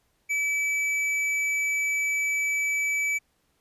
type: tone with hard clipping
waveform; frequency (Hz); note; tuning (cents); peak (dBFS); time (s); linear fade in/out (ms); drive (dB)
sine; 2300; D7; -37; -25; 0.29-3.19; 20; 7
effects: pink hiss -70 dBFS RMS until 3.6 s + resampled to 32000 Hz